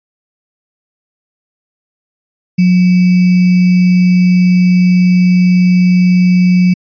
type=tone with sample-and-hold; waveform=sine; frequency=180.9 Hz; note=F#3; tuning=39 cents flat; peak=-5 dBFS; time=2.58-6.74 s; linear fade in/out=10 ms; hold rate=2450 Hz; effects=resampled to 11025 Hz